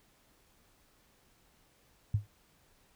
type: tone with exponential decay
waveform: sine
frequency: 103.83 Hz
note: G#2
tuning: in tune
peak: -22 dBFS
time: 2.14-2.27 s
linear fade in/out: 5 ms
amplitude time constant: 27 ms
effects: pink hiss -67 dBFS RMS until 2.95 s